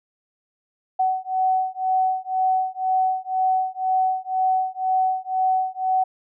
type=beating tone pair; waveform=sine; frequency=750 / 752 Hz; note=F#5 / F#5; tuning=+23 / +28 cents; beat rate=2 Hz; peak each=-22 dBFS; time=0.99-6.04 s; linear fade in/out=10 ms; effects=none